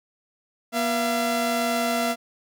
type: tone pair together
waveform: sawtooth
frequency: 240 / 678.8 Hz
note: B3 / F5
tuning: -49 / -49 cents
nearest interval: octave + tritone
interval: 1800 cents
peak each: -22 / -20 dBFS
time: 0.72-2.16 s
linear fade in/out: 50 ms
effects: none